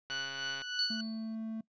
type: tone with tremolo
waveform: 20% pulse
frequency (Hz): 1480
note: F#6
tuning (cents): 0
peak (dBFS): -29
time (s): 0.1-1.01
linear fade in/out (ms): 5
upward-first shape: sine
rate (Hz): 3.3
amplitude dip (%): 50
type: click train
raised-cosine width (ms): 0.3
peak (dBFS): -29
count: 72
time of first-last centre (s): 0.1-0.618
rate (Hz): 137
type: tone with exponential decay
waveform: sine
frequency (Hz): 4451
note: C#8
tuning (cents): +6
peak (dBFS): -26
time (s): 0.79-1.35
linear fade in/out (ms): 1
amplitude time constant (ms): 120
type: tone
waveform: triangle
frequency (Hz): 222.1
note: A3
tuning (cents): +16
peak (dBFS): -34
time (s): 0.9-1.61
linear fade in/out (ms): 5
effects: noise-tail reverb RT60 0.1 s tail -21 dB re dry + resampled to 16000 Hz